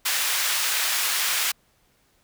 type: high-pass noise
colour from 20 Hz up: pink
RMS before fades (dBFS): -24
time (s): 0.05-1.52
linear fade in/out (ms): 10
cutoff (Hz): 1600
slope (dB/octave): 12
effects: pink hiss -64 dBFS RMS until 2.23 s

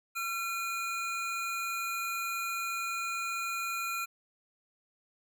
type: tone pair together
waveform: square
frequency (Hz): 1359.5 / 2447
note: F6 / D#7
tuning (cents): -47 / -29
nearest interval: minor seventh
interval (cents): 1018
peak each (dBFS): -36 / -36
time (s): 0.15-4.06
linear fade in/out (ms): 20
effects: none

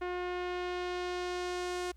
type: tone with low-pass filter sweep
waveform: sawtooth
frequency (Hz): 358.5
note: F4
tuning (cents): +45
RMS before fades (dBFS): -36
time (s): 0.01-1.92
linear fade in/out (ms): 10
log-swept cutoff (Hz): 2100 to 8600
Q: 0.96
effects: added 60 Hz sine -53 dBFS peak until 1.96 s + pink hiss -74 dBFS RMS until 1.96 s

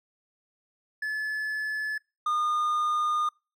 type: tone pair in turn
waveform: triangle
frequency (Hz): 1724 / 1219.1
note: A6 / D#6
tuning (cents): -36 / -36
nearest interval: tritone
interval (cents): 600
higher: first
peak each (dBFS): -26 / -22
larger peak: second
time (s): 1.02-1.98 / 2.26-3.29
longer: second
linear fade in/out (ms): 5
effects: noise-tail reverb RT60 0.3 s tail -26 dB re dry

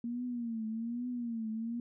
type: tone with vibrato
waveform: sine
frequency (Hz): 233.1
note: A#3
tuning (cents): 0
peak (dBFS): -34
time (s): 0.04-1.8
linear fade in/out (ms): 2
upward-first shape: triangle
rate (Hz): 1.2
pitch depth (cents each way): 120
effects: none

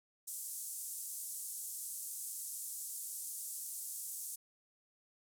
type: band-pass noise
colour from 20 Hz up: pink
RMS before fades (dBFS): -44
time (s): 0.27-4.36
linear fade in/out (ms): 10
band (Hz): 7700 to 13000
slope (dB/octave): 24
effects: none

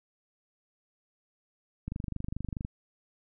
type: click train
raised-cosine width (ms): 5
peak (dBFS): -22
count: 20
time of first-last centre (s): 1.88-2.649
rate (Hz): 24.7
effects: none

